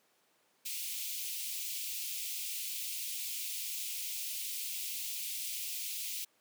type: high-pass noise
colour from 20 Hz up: white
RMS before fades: -39 dBFS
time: 0.65-6.25 s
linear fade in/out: 10 ms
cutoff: 2300 Hz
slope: 48 dB/octave
effects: pink hiss -71 dBFS RMS until 6.4 s + high-pass 300 Hz 12 dB/octave